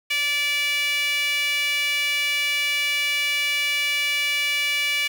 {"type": "tone with high-pass filter", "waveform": "sawtooth", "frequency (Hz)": 580, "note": "D5", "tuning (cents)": -22, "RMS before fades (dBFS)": -23, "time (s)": [0.1, 5.08], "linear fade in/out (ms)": 10, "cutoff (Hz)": 2500, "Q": 7.2, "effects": ["7-bit"]}